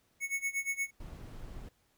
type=tone with tremolo; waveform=square; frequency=2208 Hz; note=C#7; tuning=7 cents flat; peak=-30 dBFS; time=0.2-0.91 s; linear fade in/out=50 ms; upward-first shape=sine; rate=8.5 Hz; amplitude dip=90%
type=noise; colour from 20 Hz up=brown; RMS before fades=-45 dBFS; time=1-1.69 s; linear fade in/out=5 ms
effects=pink hiss -72 dBFS RMS until 1.97 s